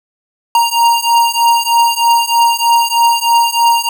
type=beating tone pair; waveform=square; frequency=932.3 / 935.5 Hz; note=A#5 / A#5; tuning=0 / +6 cents; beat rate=3.2 Hz; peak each=-13 / -12 dBFS; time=0.55-3.89 s; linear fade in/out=2 ms; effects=none